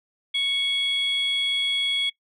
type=tone pair together; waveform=sine; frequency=2216 / 3339 Hz; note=C#7 / G#7; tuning=-1 / +9 cents; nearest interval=perfect fifth; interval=710 cents; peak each=-26 / -21 dBFS; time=0.34-2.1 s; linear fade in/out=10 ms; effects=noise-tail reverb RT60 0.1 s tail -21 dB re dry + tanh soft clip ceiling -17 dBFS